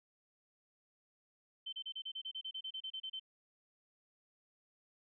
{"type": "tone bursts", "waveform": "sine", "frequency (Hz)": 3087, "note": "G7", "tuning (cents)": -27, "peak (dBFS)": -40, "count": 16, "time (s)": [1.66, 3.197], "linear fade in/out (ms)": 10, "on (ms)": 67, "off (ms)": 31, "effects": []}